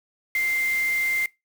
sine tone in noise, 2093 Hz, C7, in tune, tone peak -21 dBFS, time 0.35-1.26 s, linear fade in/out 2 ms, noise white, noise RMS -37 dBFS, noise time 0.35-1.26 s, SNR +13 dB, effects noise-tail reverb RT60 0.2 s tail -21 dB re dry

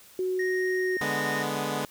sine tone, 370 Hz, F#4, in tune, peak -25 dBFS, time 0.19-0.97 s, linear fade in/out 2 ms
triangle tone with pitch glide, 1864.7 to 1841.2 Hz, A#6 to A#6, 0 to -22 cents, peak -28 dBFS, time 0.39-1.43 s, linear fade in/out 5 ms, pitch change -22 cents, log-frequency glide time 0.8-1.17 s
10% pulse chord, G# diminished, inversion second, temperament equal, 146.83 / 207.7 / 246.9 Hz, D3 / G#3 / B3, 0 / 0 / 0 cents, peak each -24 dBFS, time 1.01-1.85 s, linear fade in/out 2 ms
effects white hiss -53 dBFS RMS until 1.9 s

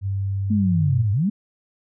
sine tone, 98 Hz, G2, in tune, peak -21 dBFS, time 0.01-1.06 s, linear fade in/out 50 ms
sine linear two-way sweep, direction down then up, 220 to 95.7 to 220 Hz, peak -17 dBFS, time 0.5-1.3 s, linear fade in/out 10 ms, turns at 1.12 s
effects none

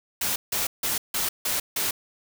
white noise bursts, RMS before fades -26 dBFS, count 6, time 0.21-1.91 s, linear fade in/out 5 ms, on 150 ms, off 160 ms, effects none

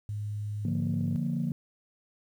sine tone, 104.3 Hz, G#2, 8 cents sharp, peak -31 dBFS, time 0.09-1.16 s, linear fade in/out 0 ms
sine chord, Bb major, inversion first, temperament equal, 146.83 / 174.61 / 233.1 Hz, D3 / F3 / Bb3, 0 / 0 / 0 cents, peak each -31 dBFS, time 0.65-1.52 s, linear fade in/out 2 ms
effects tanh soft clip ceiling -20 dBFS + 10-bit

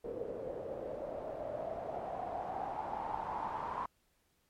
white noise with low-pass filter sweep, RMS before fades -40 dBFS, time 0.04-3.86 s, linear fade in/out 5 ms, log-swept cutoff 470 to 1000 Hz, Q 7.1, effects pink hiss -75 dBFS RMS until 4.49 s + MP3 64 kbps

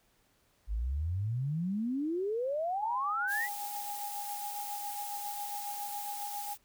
sine exponential sweep, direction up, 48.98 to 2036 Hz, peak -30 dBFS, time 0.67-3.49 s, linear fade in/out 50 ms
sine tone with tremolo, 820 Hz, G#5, 22 cents flat, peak -36 dBFS, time 2.78-6.55 s, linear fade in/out 20 ms, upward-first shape sine, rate 7.3 Hz, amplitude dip 45%
blue noise, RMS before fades -42 dBFS, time 3.27-6.58 s, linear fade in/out 50 ms
effects pink hiss -70 dBFS RMS until 6.64 s

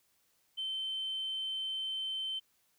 sine tone, 3089 Hz, G7, 26 cents flat, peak -33 dBFS, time 0.57-2.4 s, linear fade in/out 20 ms, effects tanh soft clip ceiling -30 dBFS + white hiss -73 dBFS RMS until 2.78 s

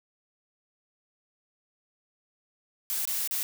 blue noise with dropouts, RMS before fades -30 dBFS, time 2.9-3.43 s, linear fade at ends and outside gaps 0 ms, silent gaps 3.053-3.075 / 3.275-3.31 s, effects none

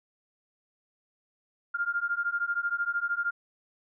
sine beating tone pair, 1396.9 / 1409.9 Hz, F6 / F6, 0 / +16 cents, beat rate 13 Hz, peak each -30 dBFS, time 1.74-3.31 s, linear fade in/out 10 ms, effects none

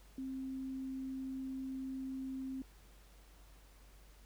sine tone, 264.2 Hz, C4, 17 cents sharp, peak -39 dBFS, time 0.18-2.62 s, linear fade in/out 2 ms, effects added 49 Hz sine -58 dBFS peak until 4.25 s + pink hiss -65 dBFS RMS until 4.25 s

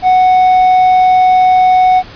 triangle tone, 740 Hz, F#5, in tune, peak -3 dBFS, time 0.02-2.03 s, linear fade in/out 50 ms, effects pink hiss -33 dBFS RMS until 2.15 s + resampled to 11025 Hz

